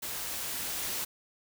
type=noise with level ramp; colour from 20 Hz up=white; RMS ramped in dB=-37 to -34 dBFS; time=0.02-1.05 s; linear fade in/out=10 ms; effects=none